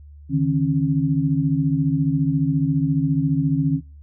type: tone cluster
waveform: sine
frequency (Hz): 143.9 / 158.4 / 271.9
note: D3 / D#3 / C#4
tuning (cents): -35 / +31 / -33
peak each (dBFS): -21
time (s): 0.29-3.81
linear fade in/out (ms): 50
effects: noise-tail reverb RT60 0.3 s tail -21 dB re dry + added 73 Hz sine -40 dBFS peak until 4.02 s